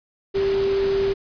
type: tone in noise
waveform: sine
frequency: 392 Hz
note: G4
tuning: in tune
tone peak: -18 dBFS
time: 0.34-1.14 s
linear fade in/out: 20 ms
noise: pink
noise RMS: -32 dBFS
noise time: 0.34-1.14 s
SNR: +11 dB
effects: resampled to 11025 Hz